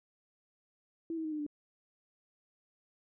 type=tone with pitch steps; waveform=sine; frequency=329.6 / 320.6 / 311.8 / 303.3 / 295 Hz; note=E4 / E4 / D#4 / D#4 / D4; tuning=0 / -48 / +4 / -44 / +8 cents; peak=-34 dBFS; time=1.1-1.465 s; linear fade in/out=2 ms; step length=73 ms; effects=none